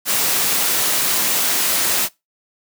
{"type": "high-pass noise", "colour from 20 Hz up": "white", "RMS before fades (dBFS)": -18, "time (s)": [0.05, 2.09], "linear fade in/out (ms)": 50, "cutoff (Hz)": 150, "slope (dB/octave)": 12, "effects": ["noise-tail reverb RT60 0.2 s tail -21 dB re dry"]}